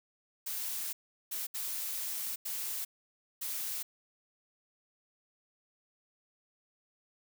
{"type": "noise bursts at uneven times", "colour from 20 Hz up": "blue", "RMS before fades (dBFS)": -37, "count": 5, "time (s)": [[0.46, 0.93], [1.31, 1.47], [1.54, 2.36], [2.45, 2.85], [3.41, 3.83]], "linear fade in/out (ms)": 10, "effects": []}